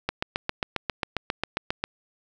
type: click train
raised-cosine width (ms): 0.3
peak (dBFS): -9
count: 14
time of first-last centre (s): 0.09-1.84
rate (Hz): 7.43
effects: none